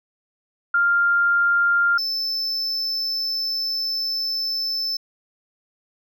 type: tone pair in turn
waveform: sine / triangle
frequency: 1396.9 / 5274 Hz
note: F6 / E8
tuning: 0 / 0 cents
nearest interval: octave + major seventh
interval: 2300 cents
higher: second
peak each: -15 / -21 dBFS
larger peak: first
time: 0.74-1.98 / 1.98-4.97 s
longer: second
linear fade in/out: 5 ms
effects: none